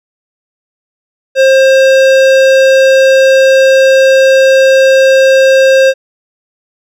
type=tone with hard clipping; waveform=sine; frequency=532 Hz; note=C5; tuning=29 cents sharp; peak=-5 dBFS; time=1.35-5.94 s; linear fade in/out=50 ms; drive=16 dB; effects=none